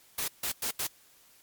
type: noise bursts at uneven times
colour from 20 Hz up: white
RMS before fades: -32 dBFS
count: 4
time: 0.18-0.28 / 0.43-0.52 / 0.62-0.71 / 0.79-0.87 s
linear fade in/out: 5 ms
effects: white hiss -60 dBFS RMS until 1.42 s + MP3 96 kbps